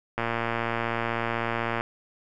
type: click train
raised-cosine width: 0.5 ms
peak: -12 dBFS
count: 190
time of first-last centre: 0.18-1.809 s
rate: 116 Hz
effects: none